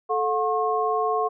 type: tone cluster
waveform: sine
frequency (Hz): 437.1 / 721 / 1081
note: A4 / F#5 / C#6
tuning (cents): -11 / -45 / -44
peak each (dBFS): -25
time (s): 0.09-1.29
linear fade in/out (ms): 20
effects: none